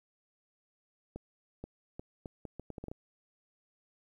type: accelerating click train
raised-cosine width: 2 ms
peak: -28 dBFS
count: 11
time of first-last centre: 1.16-2.915 s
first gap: 480 ms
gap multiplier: 0.74
effects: 11-bit